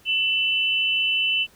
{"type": "tone pair together", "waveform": "sine", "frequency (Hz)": [2673, 2998], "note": ["E7", "F#7"], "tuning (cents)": [23, 22], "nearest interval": "major second", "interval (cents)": 199, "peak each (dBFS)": -22, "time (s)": [0.05, 1.47], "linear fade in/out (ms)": 50, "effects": ["pink hiss -55 dBFS RMS until 1.55 s"]}